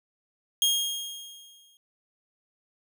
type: tone with exponential decay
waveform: sawtooth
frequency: 3248 Hz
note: G#7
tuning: 39 cents flat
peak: -16 dBFS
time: 0.62-1.77 s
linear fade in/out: 1 ms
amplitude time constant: 250 ms
effects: none